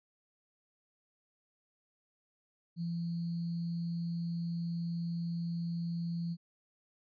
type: tone with sample-and-hold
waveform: sine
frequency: 169.6 Hz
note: E3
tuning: 50 cents sharp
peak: -33 dBFS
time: 2.76-6.37 s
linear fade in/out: 50 ms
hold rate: 4410 Hz
effects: resampled to 11025 Hz